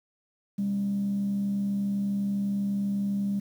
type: tone with frequency modulation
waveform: sine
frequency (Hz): 200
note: G3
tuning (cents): +35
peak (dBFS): -24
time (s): 0.58-3.4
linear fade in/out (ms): 10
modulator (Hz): 72.1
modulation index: 0.21
effects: tanh soft clip ceiling -21 dBFS + 9-bit